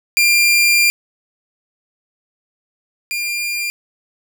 sawtooth tone pair in turn, 2390 / 2399 Hz, D7 / D7, +30 / +36 cents, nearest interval unison, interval 6 cents, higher second, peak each -7 / -16 dBFS, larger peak first, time 0.17-0.9 / 3.11-3.7 s, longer first, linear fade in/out 0 ms, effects none

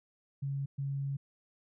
sine tone bursts at uneven times, 138.59 Hz, C#3, in tune, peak -32 dBFS, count 2, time 0.42-0.66 / 0.78-1.17 s, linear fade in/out 10 ms, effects none

